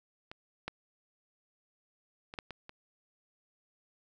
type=clicks; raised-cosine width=0.3 ms; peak=-28 / -20 / -28 / -20 / -26 / -30 dBFS; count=6; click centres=0.315 / 0.68 / 2.339 / 2.388 / 2.507 / 2.694 s; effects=none